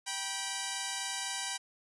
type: tone pair together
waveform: 5% pulse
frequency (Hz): 780.8 / 970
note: G5 / B5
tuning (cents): -7 / -31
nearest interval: major third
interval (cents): 376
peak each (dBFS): -25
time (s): 0.06-1.58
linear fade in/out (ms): 20
effects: resampled to 24000 Hz